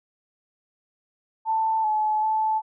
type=tone with pitch steps; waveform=sine; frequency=886 / 858 / 872 Hz; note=A5 / A5 / A5; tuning=+12 / -44 / -16 cents; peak=-20 dBFS; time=1.45-2.62 s; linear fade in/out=50 ms; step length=390 ms; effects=none